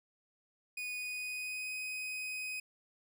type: tone with pitch glide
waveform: 40% pulse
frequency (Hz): 2475 to 2510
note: D#7 to D#7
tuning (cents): -10 to +15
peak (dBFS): -37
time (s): 0.77-2.6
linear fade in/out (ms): 5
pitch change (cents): +25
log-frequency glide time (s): 0.98-1.73
effects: none